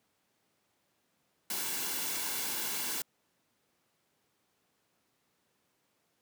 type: noise with comb filter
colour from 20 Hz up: white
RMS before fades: -35 dBFS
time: 1.5-3.02 s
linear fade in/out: 2 ms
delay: 1.6 ms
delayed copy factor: -0.5
effects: pink hiss -75 dBFS RMS until 6.21 s + high-pass 150 Hz 12 dB/octave